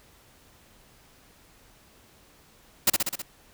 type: noise with echo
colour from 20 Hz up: white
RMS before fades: -19 dBFS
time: 2.87-2.9 s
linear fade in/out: 5 ms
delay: 64 ms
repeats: 5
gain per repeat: -3 dB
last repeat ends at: 3.22 s
effects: pink hiss -57 dBFS RMS until 3.53 s